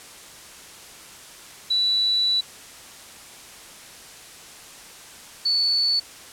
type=tone pair in turn; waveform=sine; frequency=3951 / 4459 Hz; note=B7 / C#8; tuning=0 / +9 cents; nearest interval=major second; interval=209 cents; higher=second; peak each=-18 dBFS; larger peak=neither; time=1.7-2.41 / 5.45-6 s; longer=first; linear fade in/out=10 ms; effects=white hiss -43 dBFS RMS until 6.32 s + low-pass 10000 Hz 12 dB/octave